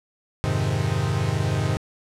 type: chord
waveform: 45% pulse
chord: F minor seventh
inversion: none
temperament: equal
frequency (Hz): 87.31 / 103.83 / 130.81 / 155.56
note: F2 / Ab2 / C3 / Eb3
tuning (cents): 0 / 0 / 0 / 0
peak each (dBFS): -30 / -25 / -26 / -27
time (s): 0.44-1.77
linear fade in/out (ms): 0
effects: low-pass 9000 Hz 12 dB/octave